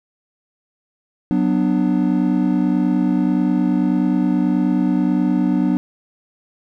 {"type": "chord", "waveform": "triangle", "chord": "B minor", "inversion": "second", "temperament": "just", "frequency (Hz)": [185.21, 246.9, 296.3], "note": ["F#3", "B3", "D4"], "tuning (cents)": [2, 0, 15], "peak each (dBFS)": -17, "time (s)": [1.31, 5.77], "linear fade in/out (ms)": 0, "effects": []}